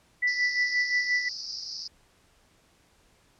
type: tone with tremolo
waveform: sine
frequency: 1975.5 Hz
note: B6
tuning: in tune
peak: -21 dBFS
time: 0.22-1.29 s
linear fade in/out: 10 ms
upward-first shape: sine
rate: 5.7 Hz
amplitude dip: 65%
type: band-pass noise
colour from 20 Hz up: pink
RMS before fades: -37 dBFS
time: 0.27-1.88 s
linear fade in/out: 10 ms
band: 4700 to 5400 Hz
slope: 96 dB/octave
effects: pink hiss -63 dBFS RMS until 3.39 s + low-pass 10000 Hz 12 dB/octave